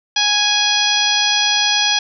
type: harmonic tone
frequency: 830.6 Hz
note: G#5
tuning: in tune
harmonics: 1 / 2 / 3 / 4 / 5 / 6 / 7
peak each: -23 / -23 / -22 / -17 / -23 / -21 / -23 dBFS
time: 0.16-1.99 s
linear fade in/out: 5 ms
effects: none